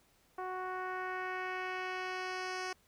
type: tone with low-pass filter sweep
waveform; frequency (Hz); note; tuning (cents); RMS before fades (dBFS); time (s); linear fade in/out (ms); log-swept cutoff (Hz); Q
10% pulse; 370; F#4; 0; -39; 0.38-2.73; 5; 1000 to 6000; 1.3
effects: pink hiss -69 dBFS RMS until 2.87 s